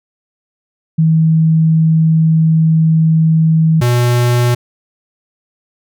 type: tone pair in turn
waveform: sine / square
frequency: 160.4 / 121.56 Hz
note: E3 / B2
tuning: -47 / -27 cents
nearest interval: perfect fourth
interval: 480 cents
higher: first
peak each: -7 / -10 dBFS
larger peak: first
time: 0.98-3.81 / 3.81-4.55 s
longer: first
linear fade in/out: 10 ms
effects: none